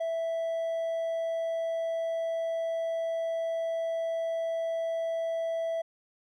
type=tone with hard clipping; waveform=triangle; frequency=659.3 Hz; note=E5; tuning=in tune; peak=-29 dBFS; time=0-5.82 s; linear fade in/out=10 ms; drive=5 dB; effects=none